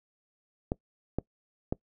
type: clicks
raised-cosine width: 2 ms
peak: -15 dBFS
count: 3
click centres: 0.719 / 1.186 / 1.725 s
effects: noise-tail reverb RT60 0.1 s tail -23 dB re dry

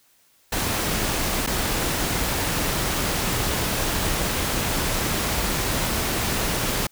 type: noise with dropouts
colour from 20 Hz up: pink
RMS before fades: -24 dBFS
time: 0.52-6.87 s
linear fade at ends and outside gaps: 5 ms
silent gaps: 1.465-1.472 s
effects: white hiss -60 dBFS RMS until 6.91 s

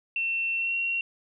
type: tone with pitch glide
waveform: sine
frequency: 2700 to 2739 Hz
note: E7 to F7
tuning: +41 to -34 cents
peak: -25 dBFS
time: 0.16-1.01 s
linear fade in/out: 2 ms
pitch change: +25 cents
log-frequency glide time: 0.55-0.75 s
effects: none

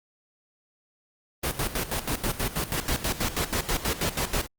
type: noise with tremolo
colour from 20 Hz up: pink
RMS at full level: -26 dBFS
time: 1.43-4.47 s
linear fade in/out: 10 ms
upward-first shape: square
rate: 6.2 Hz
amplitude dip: 75%
effects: Opus 24 kbps

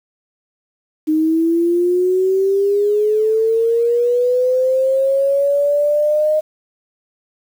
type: linear sweep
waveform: sine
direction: up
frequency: 307.7 to 619 Hz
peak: -12 dBFS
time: 1.07-6.41 s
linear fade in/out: 20 ms
effects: 7-bit

